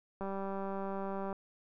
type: click train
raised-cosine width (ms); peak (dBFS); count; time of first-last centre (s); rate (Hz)
1; -26; 219; 0.21-1.328; 195
effects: none